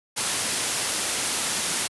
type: low-pass noise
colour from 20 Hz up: white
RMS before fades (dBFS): -27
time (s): 0.16-1.88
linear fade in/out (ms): 20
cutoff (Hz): 11000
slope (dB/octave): 96
effects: high-pass 100 Hz 12 dB/octave